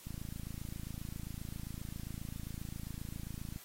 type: click train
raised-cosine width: 5 ms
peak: -30 dBFS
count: 97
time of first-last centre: 0.07-3.561 s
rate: 27.5 Hz
effects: white hiss -55 dBFS RMS until 3.64 s + AAC 48 kbps